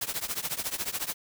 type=noise with tremolo; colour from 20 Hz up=white; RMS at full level=-29 dBFS; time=0.01-1.14 s; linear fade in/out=5 ms; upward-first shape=triangle; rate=14 Hz; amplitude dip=95%; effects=none